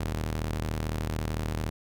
sawtooth ring-modulated tone, 77.78 Hz, D#2, in tune, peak -22 dBFS, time 0-1.7 s, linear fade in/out 5 ms, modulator 22.1 Hz, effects none

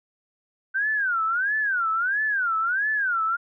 sine tone with vibrato, 1509 Hz, F#6, 34 cents sharp, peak -21 dBFS, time 0.74-3.37 s, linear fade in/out 20 ms, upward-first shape sine, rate 1.5 Hz, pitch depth 250 cents each way, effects none

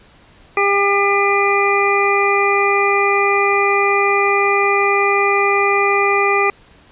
harmonic tone, 400.6 Hz, G4, 38 cents sharp, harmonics 1 / 2 / 3 / 5 / 6, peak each -17 / -20 / -18 / -20 / -19 dBFS, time 0.57-6.5 s, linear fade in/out 2 ms, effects pink hiss -48 dBFS RMS until 6.91 s + resampled to 8000 Hz

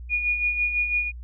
sine tone with tremolo, 2446 Hz, D#7, 30 cents flat, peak -19 dBFS, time 0.09-1.12 s, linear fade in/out 50 ms, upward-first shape sine, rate 6 Hz, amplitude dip 55%, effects added 60 Hz sine -35 dBFS peak until 1.23 s

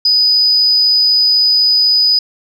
sine tone, 4978 Hz, D#8, in tune, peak -7 dBFS, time 0.05-2.19 s, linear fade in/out 5 ms, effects tanh soft clip ceiling -3 dBFS

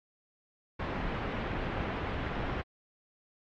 pink low-pass noise, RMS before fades -35 dBFS, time 0.79-2.62 s, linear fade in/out 10 ms, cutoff 2100 Hz, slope 12 dB/octave, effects low-pass 4000 Hz 12 dB/octave + AAC 32 kbps

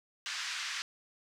pink band-pass noise, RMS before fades -38 dBFS, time 0.26-0.82 s, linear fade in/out 0 ms, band 1400 to 6400 Hz, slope 24 dB/octave, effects none

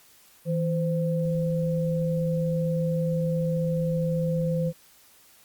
sine tone pair together, 162.6 / 515.8 Hz, E3 / C5, -23 / -25 cents, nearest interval octave + minor sixth, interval 1998 cents, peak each -24 / -28 dBFS, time 0.45-4.73 s, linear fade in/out 50 ms, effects white hiss -56 dBFS RMS until 5.44 s + Opus 48 kbps

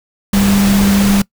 sine tone in noise, 199.2 Hz, G3, 28 cents sharp, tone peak -9 dBFS, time 0.33-1.22 s, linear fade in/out 5 ms, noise pink, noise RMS -18 dBFS, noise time 0.33-1.22 s, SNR +6 dB, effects noise-tail reverb RT60 0.1 s tail -23 dB re dry

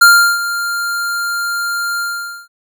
square tone with ADSR envelope, 1396.9 Hz, F6, in tune, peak -3 dBFS, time 0.01-2.48 s, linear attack 10 ms, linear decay 360 ms, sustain -14 dB, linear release 480 ms, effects none

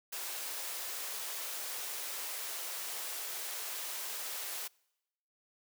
white high-pass noise, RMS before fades -40 dBFS, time 0.12-4.68 s, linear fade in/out 10 ms, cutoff 390 Hz, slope 24 dB/octave, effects noise-tail reverb RT60 0.9 s tail -26 dB re dry

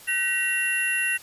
sine tone cluster, 1520 / 1911 / 2747 / 11160 Hz, F#6 / A#6 / F7 / F9, +46 / +43 / -29 / -2 cents, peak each -31 / -26 / -25 / -32 dBFS, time 0.07-1.18 s, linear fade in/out 20 ms, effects white hiss -47 dBFS RMS until 1.22 s + resampled to 32000 Hz

